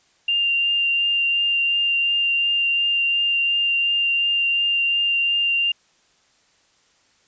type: tone with vibrato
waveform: sine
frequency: 2789 Hz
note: F7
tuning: 3 cents flat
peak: -17 dBFS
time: 0.28-5.72 s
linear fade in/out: 5 ms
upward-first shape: triangle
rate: 2.8 Hz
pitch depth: 12 cents each way
effects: white hiss -60 dBFS RMS until 7.27 s + resampled to 16000 Hz